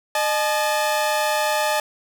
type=tone pair together; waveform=sawtooth; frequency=609.3 / 860 Hz; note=D#5 / A5; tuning=-36 / -40 cents; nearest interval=tritone; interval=596 cents; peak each=-18 dBFS; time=0.15-1.8 s; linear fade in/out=2 ms; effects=none